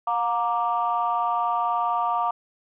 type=chord; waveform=sine; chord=Bb major; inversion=second; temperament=equal with one note detuned; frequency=714 / 932.3 / 1174.7 Hz; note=F5 / Bb5 / D6; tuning=+38 / 0 / 0 cents; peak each=-25 dBFS; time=0.07-2.31 s; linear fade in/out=5 ms; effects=tanh soft clip ceiling -13 dBFS